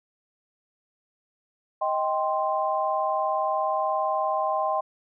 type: chord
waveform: sine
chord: C minor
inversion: first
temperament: just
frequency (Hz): 627.9 / 784.9 / 1046.5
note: Eb5 / G5 / C6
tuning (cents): +16 / +2 / 0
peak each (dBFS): -27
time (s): 1.81-4.81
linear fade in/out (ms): 10
effects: none